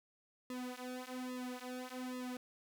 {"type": "tone with flanger", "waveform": "sawtooth", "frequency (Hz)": 252.1, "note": "B3", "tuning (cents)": 36, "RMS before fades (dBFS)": -44, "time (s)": [0.5, 2.37], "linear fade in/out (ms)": 2, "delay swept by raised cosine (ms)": [1.3, 5], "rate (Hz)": 1.2, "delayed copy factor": -1, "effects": []}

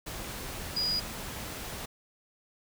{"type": "tone in noise", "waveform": "sine", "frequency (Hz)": 4903, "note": "D#8", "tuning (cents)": -26, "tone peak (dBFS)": -27, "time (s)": [0.76, 1], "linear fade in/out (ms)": 10, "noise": "pink", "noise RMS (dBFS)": -39, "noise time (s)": [0.06, 1.86], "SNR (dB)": 9, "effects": []}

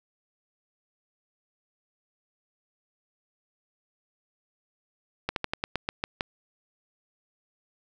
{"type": "slowing click train", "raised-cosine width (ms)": 0.3, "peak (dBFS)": -11, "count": 9, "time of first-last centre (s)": [5.29, 6.209], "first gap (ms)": 72, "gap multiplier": 1.13, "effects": []}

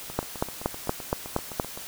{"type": "two click trains", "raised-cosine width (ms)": 1, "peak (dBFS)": [-9, -23], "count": [7, 14], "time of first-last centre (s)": [[0.19, 1.598], [0.1, 1.775]], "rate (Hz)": [4.26, 7.76], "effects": ["white hiss -40 dBFS RMS until 1.87 s"]}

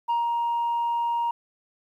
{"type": "tone with ADSR envelope", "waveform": "sine", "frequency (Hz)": 940, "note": "A#5", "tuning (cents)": 14, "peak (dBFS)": -18, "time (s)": [0.08, 1.31], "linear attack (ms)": 21, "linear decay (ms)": 150, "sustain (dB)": -3, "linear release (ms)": 4, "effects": ["tanh soft clip ceiling -20 dBFS", "10-bit"]}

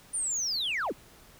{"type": "linear sweep", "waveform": "sine", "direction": "down", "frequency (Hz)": [9397, 135], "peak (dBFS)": -26, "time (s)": [0.13, 0.93], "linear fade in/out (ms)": 20, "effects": ["tanh soft clip ceiling -26 dBFS", "pink hiss -55 dBFS RMS until 1.39 s"]}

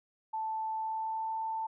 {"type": "tone with pitch glide", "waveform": "sine", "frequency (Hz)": [880, 888.7], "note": ["A5", "A5"], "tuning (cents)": [0, 17], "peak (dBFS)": -32, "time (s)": [0.33, 1.67], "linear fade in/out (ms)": 10, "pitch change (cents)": 17, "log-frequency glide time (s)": [0.74, 1.36], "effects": []}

